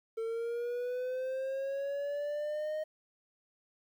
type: linear sweep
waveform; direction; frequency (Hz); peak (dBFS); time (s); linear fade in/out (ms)
triangle; up; 447.4 to 622.3; -31; 0.17-2.84; 10
effects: 11-bit